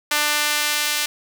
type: tone with high-pass filter sweep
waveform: sawtooth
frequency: 297.1 Hz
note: D4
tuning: 20 cents sharp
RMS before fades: -21 dBFS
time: 0.11-1.06 s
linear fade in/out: 5 ms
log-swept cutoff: 1400 to 2500 Hz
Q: 0.73
effects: none